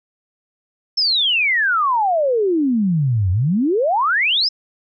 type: exponential two-way sweep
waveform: sine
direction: down then up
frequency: 5400 to 87.31 to 5400 Hz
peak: -14 dBFS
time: 0.97-4.49 s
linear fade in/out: 10 ms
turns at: 3.31 s
effects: none